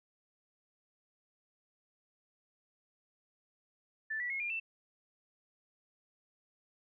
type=tone with pitch steps; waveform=sine; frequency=1760 / 1952.8 / 2167 / 2404 / 2668 Hz; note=A6 / B6 / C#7 / D7 / E7; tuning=0 / -20 / -40 / +40 / +20 cents; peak=-34 dBFS; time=4.1-4.6 s; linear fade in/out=10 ms; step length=100 ms; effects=none